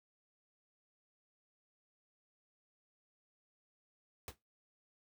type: noise with exponential decay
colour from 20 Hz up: pink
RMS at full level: -40 dBFS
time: 4.28-4.36 s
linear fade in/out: 1 ms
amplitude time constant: 16 ms
effects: noise-tail reverb RT60 0.2 s tail -18 dB re dry